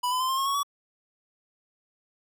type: tone with pitch steps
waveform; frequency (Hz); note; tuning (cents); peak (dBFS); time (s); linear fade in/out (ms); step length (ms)
square; 987.8 / 1010.9 / 1034.5 / 1058.7 / 1083.4 / 1108.8 / 1134.7; B5 / B5 / C6 / C6 / C#6 / C#6 / C#6; 0 / +40 / -20 / +20 / -40 / 0 / +40; -25; 0.03-0.632; 10; 86
effects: none